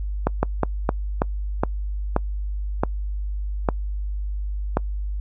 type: slowing click train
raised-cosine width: 1 ms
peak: -4 dBFS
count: 10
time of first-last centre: 0.27-4.771 s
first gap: 160 ms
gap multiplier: 1.27
effects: noise-tail reverb RT60 0.1 s tail -26 dB re dry + added 50 Hz sine -24 dBFS peak until 5.2 s